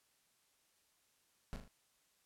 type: noise with echo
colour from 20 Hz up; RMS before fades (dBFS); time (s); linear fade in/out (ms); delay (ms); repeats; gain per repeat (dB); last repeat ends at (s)
brown; -42; 1.53-1.56; 0; 39; 3; -6; 1.677
effects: white hiss -75 dBFS RMS until 2.25 s + low-pass 12000 Hz 12 dB/octave